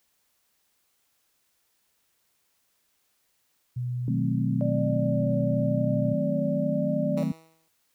sine tone, 123.47 Hz, B2, in tune, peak -27 dBFS, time 3.76-6.14 s, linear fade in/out 10 ms
sine chord, D# diminished seventh, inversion none, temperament equal with one note detuned, 155.56 / 185 / 217.9 / 261.6 Hz, D#3 / F#3 / A3 / C4, 0 / 0 / -17 / 0 cents, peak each -30 dBFS, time 4.08-7.32 s, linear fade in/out 2 ms
sine tone with vibrato, 587.3 Hz, D5, in tune, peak -28 dBFS, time 4.61-7.23 s, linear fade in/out 0 ms, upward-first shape triangle, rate 0.97 Hz, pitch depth 30 cents each way
10% pulse tone with exponential decay, 161.6 Hz, E3, 34 cents flat, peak -26 dBFS, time 7.17-7.68 s, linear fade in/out 2 ms, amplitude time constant 110 ms
effects white hiss -71 dBFS RMS until 7.94 s

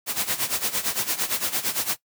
white noise with tremolo, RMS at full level -23 dBFS, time 0.06-1.97 s, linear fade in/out 50 ms, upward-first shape sine, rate 8.8 Hz, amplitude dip 80%, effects noise-tail reverb RT60 0.1 s tail -19 dB re dry + high-pass 100 Hz 12 dB/octave

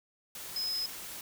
sine tone in noise, 5100 Hz, D#8, 42 cents sharp, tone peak -31 dBFS, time 0.56-0.86 s, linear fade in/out 2 ms, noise white, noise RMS -43 dBFS, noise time 0.35-1.21 s, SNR +9 dB, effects none

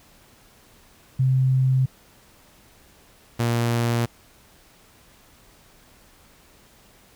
sine / sawtooth tone pair in turn, 130.81 / 117.84 Hz, C3 / A#2, 0 / +19 cents, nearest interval major second, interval 181 cents, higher first, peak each -16 dBFS, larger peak neither, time 1.19-1.86 / 3.39-4.06 s, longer neither, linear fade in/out 10 ms, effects pink hiss -54 dBFS RMS until 7.15 s

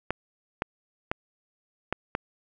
clicks, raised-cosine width 0.5 ms, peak -11 dBFS, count 5, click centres 0.106 / 0.621 / 1.115 / 1.926 / 2.151 s, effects none

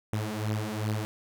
sawtooth beating tone pair, 106 / 108.6 Hz, G#2 / A2, +36 / -22 cents, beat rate 2.6 Hz, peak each -28 dBFS, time 0.13-1.05 s, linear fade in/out 0 ms, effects none

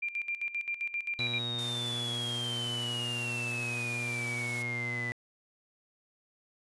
sine tone with tremolo, 2381 Hz, D7, 23 cents sharp, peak -30 dBFS, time 0.02-1.39 s, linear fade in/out 10 ms, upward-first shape square, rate 7.6 Hz, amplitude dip 75%
sine exponential sweep, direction down, 3943 to 1978 Hz, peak -33 dBFS, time 1.19-5.12 s, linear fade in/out 0 ms
sawtooth tone, 120 Hz, B2, 49 cents flat, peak -33 dBFS, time 1.19-5.12 s, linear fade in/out 0 ms
white high-pass noise, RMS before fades -44 dBFS, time 1.58-4.63 s, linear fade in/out 10 ms, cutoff 180 Hz, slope 24 dB/octave
effects resampled to 24000 Hz

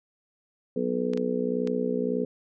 harmonic tone, 61.74 Hz, B1, in tune, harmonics 3 / 4 / 5 / 6 / 7 / 8, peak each -33 / -29 / -40 / -41 / -29 / -31 dBFS, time 0.76-2.25 s, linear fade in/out 5 ms
clicks, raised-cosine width 0.2 ms, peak -22 dBFS, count 3, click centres 1.135 / 1.175 / 1.674 s
effects none

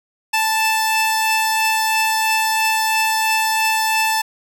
sawtooth tone pair together, 880 / 2637 Hz, A5 / E7, 0 / 0 cents, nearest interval octave + perfect fifth, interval 1900 cents, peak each -13 / -18 dBFS, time 0.33-4.22 s, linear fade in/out 10 ms, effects none

